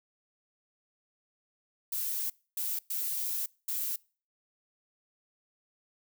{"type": "noise bursts at uneven times", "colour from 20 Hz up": "violet", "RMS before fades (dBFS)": -33, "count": 4, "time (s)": [[1.92, 2.3], [2.57, 2.79], [2.9, 3.46], [3.68, 3.96]], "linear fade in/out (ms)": 5, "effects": ["noise-tail reverb RT60 0.4 s tail -25 dB re dry"]}